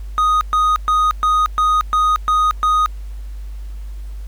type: tone bursts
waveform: triangle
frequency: 1244.5 Hz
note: D#6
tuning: in tune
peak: -10 dBFS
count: 8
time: 0.18-2.86 s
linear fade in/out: 0 ms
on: 230 ms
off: 120 ms
effects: added 50 Hz sine -26 dBFS peak until 4.27 s + pink hiss -51 dBFS RMS until 4.27 s